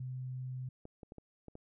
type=tone; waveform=sine; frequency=128.3 Hz; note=C3; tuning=34 cents flat; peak=-38 dBFS; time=0-0.69 s; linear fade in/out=5 ms
type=clicks; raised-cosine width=2 ms; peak=-35 dBFS; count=6; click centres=0.854 / 1.032 / 1.121 / 1.183 / 1.483 / 1.554 s
effects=none